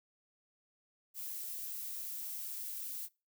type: noise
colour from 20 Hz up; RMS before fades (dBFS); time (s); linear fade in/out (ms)
violet; -42; 1.14-3.09; 50
effects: noise-tail reverb RT60 0.3 s tail -24 dB re dry